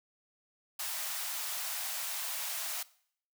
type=high-pass noise; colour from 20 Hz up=white; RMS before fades=-37 dBFS; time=0.79-2.83 s; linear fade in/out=5 ms; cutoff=600 Hz; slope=96 dB/octave; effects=noise-tail reverb RT60 0.6 s tail -20 dB re dry